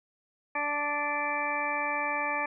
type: harmonic tone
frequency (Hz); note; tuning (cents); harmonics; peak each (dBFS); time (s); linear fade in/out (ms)
292.4; D4; -7; 1 / 2 / 3 / 4 / 6 / 7 / 8; -42 / -37 / -33 / -35 / -35 / -42 / -33; 0.55-2.46; 5
effects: none